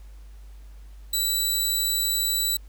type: tone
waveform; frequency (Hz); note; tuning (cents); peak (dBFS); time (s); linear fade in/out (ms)
15% pulse; 3951; B7; 0; -15; 1.13-2.57; 5
effects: added 50 Hz sine -41 dBFS peak until 2.68 s + pink hiss -60 dBFS RMS until 2.68 s